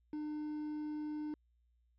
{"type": "tone with quantisation", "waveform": "triangle", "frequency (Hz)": 301.9, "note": "D4", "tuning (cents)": 48, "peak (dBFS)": -36, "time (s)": [0.13, 1.34], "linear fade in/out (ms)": 2, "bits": 9, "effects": ["added 59 Hz sine -70 dBFS peak until 1.98 s", "low-pass 2000 Hz 12 dB/octave"]}